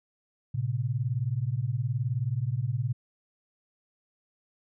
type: beating tone pair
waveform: sine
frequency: 113.1 / 132.1 Hz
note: A2 / C3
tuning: +48 / +17 cents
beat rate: 19 Hz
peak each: -29 dBFS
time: 0.54-2.93 s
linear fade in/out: 10 ms
effects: none

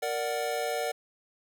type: chord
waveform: square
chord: Bb augmented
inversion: none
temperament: equal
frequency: 466.2 / 587.3 / 740 Hz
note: Bb4 / D5 / F#5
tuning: 0 / 0 / 0 cents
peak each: -34 dBFS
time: 0.02-0.92 s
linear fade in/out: 10 ms
effects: none

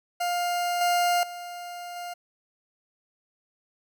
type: tone with level steps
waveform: 40% pulse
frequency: 704 Hz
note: F5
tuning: 14 cents sharp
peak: -24 / -20 / -35 / -33 dBFS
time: 0.2-2.14 s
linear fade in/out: 10 ms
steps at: 0.81 / 1.23 / 1.96 s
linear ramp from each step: 2 ms
effects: none

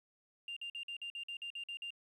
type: tone bursts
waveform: sine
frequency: 2794 Hz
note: F7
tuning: in tune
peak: -39 dBFS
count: 11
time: 0.48-1.905 s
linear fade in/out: 2 ms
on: 85 ms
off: 49 ms
effects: tanh soft clip ceiling -37 dBFS + 12-bit

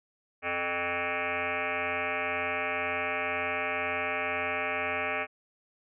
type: tone with frequency modulation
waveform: sine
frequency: 1480 Hz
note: F#6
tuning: in tune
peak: -28 dBFS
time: 0.42-5.27 s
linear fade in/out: 50 ms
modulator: 174 Hz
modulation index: 6.2
effects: none

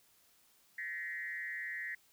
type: tone with frequency modulation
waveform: sine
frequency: 1892 Hz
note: A#6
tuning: 25 cents sharp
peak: -38 dBFS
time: 0.78-1.95 s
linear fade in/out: 5 ms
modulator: 163 Hz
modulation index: 0.99
effects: white hiss -68 dBFS RMS until 2.12 s

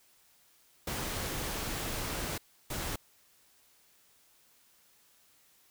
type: noise bursts at uneven times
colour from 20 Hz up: pink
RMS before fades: -36 dBFS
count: 2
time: 0.87-2.38 / 2.7-2.96 s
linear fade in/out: 5 ms
effects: white hiss -65 dBFS RMS until 5.7 s

